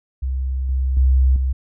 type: tone with level steps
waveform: sine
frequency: 65.41 Hz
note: C2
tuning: in tune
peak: -19 / -16 / -10 / -16 dBFS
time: 0.22-1.53 s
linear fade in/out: 10 ms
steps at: 0.69 / 0.97 / 1.36 s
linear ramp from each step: 2 ms
effects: tanh soft clip ceiling -6 dBFS